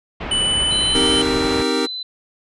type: low-pass noise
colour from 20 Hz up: pink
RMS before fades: -27 dBFS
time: 0.2-1.63 s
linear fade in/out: 10 ms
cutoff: 3100 Hz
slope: 24 dB/octave
type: tone with pitch glide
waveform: square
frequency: 2983 to 3056 Hz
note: F#7 to G7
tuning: +13 to -45 cents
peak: -17 dBFS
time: 0.31-1.22 s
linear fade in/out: 5 ms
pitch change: +42 cents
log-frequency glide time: 0.44-1.09 s
type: tone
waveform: sine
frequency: 4024 Hz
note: B7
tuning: 32 cents sharp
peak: -25 dBFS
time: 0.71-2.03 s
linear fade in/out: 5 ms
type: chord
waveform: square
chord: C minor seventh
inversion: none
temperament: equal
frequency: 261.6 / 311.1 / 392 / 466.2 Hz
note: C4 / Eb4 / G4 / Bb4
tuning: 0 / 0 / 0 / 0 cents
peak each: -24 dBFS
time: 0.94-1.87 s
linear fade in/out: 20 ms
effects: resampled to 24000 Hz